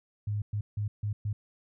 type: tone bursts at uneven times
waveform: sine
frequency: 104.2 Hz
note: G#2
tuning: 6 cents sharp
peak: -28 dBFS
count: 5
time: 0.27-0.42 / 0.53-0.61 / 0.77-0.88 / 1.03-1.13 / 1.25-1.33 s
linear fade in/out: 5 ms
effects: none